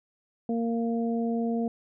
harmonic tone, 231.2 Hz, A#3, 14 cents flat, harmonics 1 / 2 / 3, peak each -26 / -32 / -36 dBFS, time 0.49-1.68 s, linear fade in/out 2 ms, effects none

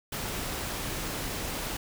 pink noise, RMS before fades -34 dBFS, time 0.12-1.77 s, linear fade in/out 5 ms, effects none

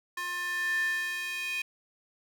square tone with high-pass filter sweep, 355 Hz, F4, 28 cents sharp, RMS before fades -32 dBFS, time 0.17-1.62 s, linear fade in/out 5 ms, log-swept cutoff 1400 to 2400 Hz, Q 7.6, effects none

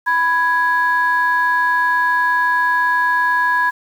sine tone pair together, 991.1 / 1663 Hz, B5 / G#6, +6 / +2 cents, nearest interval major sixth, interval 896 cents, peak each -15 dBFS, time 0.06-3.71 s, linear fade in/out 20 ms, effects tanh soft clip ceiling -7 dBFS + 7-bit

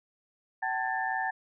sine tone cluster, 763 / 885 / 1651 / 1777 Hz, G5 / A5 / G#6 / A6, -47 / +10 / -11 / +17 cents, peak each -32 / -34 / -38 / -33 dBFS, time 0.62-1.31 s, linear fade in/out 10 ms, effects none

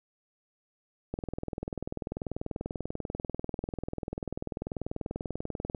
click train, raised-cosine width 2 ms, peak -20 dBFS, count 95, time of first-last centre 1.14-5.748 s, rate 20.4 Hz, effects none

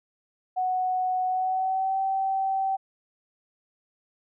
sine tone with pitch glide, 740 to 771.9 Hz, F#5 to G5, 0 to -27 cents, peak -23 dBFS, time 0.56-2.77 s, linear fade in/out 20 ms, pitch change +73 cents, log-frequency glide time 1.27-1.99 s, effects none

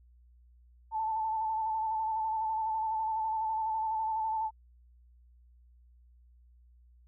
sine tone with vibrato, 880 Hz, A5, in tune, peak -29 dBFS, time 0.91-4.51 s, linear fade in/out 50 ms, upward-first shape square, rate 12 Hz, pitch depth 24 cents each way, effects added 60 Hz sine -57 dBFS peak until 7.07 s

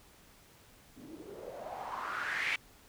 blue noise with low-pass filter sweep, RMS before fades -39 dBFS, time 0.96-2.56 s, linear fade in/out 5 ms, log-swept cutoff 250 to 2400 Hz, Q 5.1, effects pink hiss -60 dBFS RMS until 2.88 s

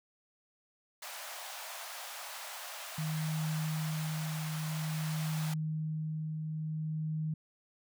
pink high-pass noise, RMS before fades -44 dBFS, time 1.02-5.54 s, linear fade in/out 5 ms, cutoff 610 Hz, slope 48 dB/octave
sine tone with tremolo, 156.2 Hz, D#3, 7 cents sharp, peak -31 dBFS, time 2.98-7.34 s, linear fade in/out 5 ms, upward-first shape triangle, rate 0.51 Hz, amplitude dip 35%
effects none

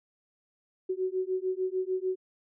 sine beating tone pair, 369.8 / 376.5 Hz, F#4 / F#4, -1 / +30 cents, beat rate 6.7 Hz, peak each -31 dBFS, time 0.89-2.16 s, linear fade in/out 10 ms, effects none

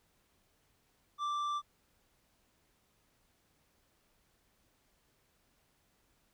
triangle tone with tanh clipping, 1174.7 Hz, D6, in tune, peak -34 dBFS, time 1.18-1.62 s, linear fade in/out 50 ms, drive 12 dB, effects pink hiss -73 dBFS RMS until 6.33 s

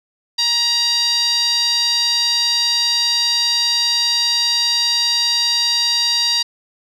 sawtooth tone with band-pass filter, 945 Hz, A#5, 23 cents sharp, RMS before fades -17 dBFS, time 0.38-6.43 s, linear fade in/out 10 ms, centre 4500 Hz, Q 7.5, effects none

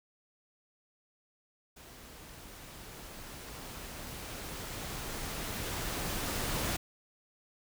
pink noise with level ramp, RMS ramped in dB -52 to -33 dBFS, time 1.76-6.77 s, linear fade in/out 10 ms, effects none

